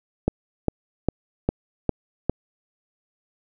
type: click train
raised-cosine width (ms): 2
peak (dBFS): -6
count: 6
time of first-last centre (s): 0.28-2.296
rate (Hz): 2.48
effects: none